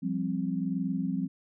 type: chord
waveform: sine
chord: F suspended second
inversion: none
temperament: equal with one note detuned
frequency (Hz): 174.61 / 196 / 262.8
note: F3 / G3 / C4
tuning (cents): 0 / 0 / +8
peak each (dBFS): -32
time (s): 0.02-1.28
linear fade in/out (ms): 20
effects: none